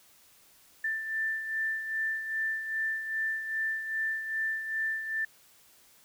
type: beating tone pair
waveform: sine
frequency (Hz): 1774 / 1776.5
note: A6 / A6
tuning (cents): +14 / +16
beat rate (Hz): 2.5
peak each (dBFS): -30 / -38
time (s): 0.84-5.25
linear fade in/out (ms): 5
effects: white hiss -60 dBFS RMS until 6.04 s